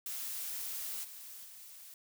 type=noise with level steps; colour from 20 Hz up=blue; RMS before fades=-40 / -49 / -52 dBFS; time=0.06-1.94 s; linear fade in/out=2 ms; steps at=1.03 / 1.44 s; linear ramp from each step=20 ms; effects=none